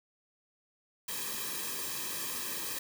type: noise with comb filter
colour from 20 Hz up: white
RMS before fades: -37 dBFS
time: 1.08-2.79 s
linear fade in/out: 5 ms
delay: 1.4 ms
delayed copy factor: -0.9
effects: none